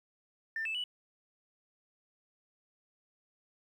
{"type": "tone with pitch steps", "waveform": "sine", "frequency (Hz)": [1790, 2629, 2953], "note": ["A6", "E7", "F#7"], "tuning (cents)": [29, -5, -4], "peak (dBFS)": -32, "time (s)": [0.56, 0.839], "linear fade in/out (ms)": 2, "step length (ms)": 93, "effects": ["tanh soft clip ceiling -29 dBFS", "11-bit"]}